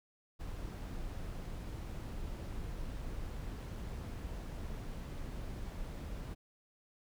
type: noise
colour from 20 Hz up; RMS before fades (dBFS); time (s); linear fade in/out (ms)
brown; -42; 0.39-6.35; 20
effects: none